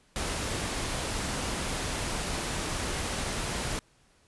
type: noise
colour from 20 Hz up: pink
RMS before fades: -32 dBFS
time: 0.16-3.79 s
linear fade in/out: 0 ms
effects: pink hiss -64 dBFS RMS until 4.27 s + resampled to 24000 Hz